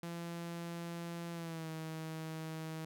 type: tone with pitch glide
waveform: sawtooth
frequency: 170 to 159.53 Hz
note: F3 to D#3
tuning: -46 to +44 cents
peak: -37 dBFS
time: 0.03-2.85 s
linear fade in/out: 2 ms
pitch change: -110 cents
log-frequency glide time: 1.32-1.69 s
effects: none